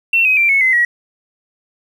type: tone with pitch steps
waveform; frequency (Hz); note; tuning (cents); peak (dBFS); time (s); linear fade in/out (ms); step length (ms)
triangle; 2707 / 2526 / 2357 / 2199 / 2052 / 1914.1; E7 / D#7 / D7 / C#7 / C7 / A#6; +45 / +26 / +6 / -14 / -34 / +45; -6; 0.13-0.85; 5; 120
effects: tanh soft clip ceiling -8 dBFS